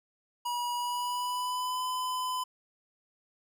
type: tone with pitch glide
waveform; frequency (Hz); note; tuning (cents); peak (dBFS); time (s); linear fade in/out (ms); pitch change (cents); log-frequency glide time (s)
square; 967 to 1011; B5 to B5; -37 to +40; -31; 0.45-2.44; 10; +77; 0.75-1.84
effects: none